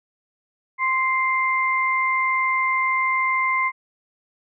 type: tone pair together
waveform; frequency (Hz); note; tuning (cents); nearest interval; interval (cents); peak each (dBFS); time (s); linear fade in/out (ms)
sine; 1046.5 / 2093; C6 / C7; 0 / 0; octave; 1200; -21; 0.78-3.72; 50
effects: none